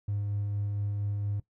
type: tone with tremolo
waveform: triangle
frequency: 102.1 Hz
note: G#2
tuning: 29 cents flat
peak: -25 dBFS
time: 0.08-1.4 s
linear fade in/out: 5 ms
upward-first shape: sine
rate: 4.3 Hz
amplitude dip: 25%
effects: noise-tail reverb RT60 0.1 s tail -19 dB re dry + tanh soft clip ceiling -23 dBFS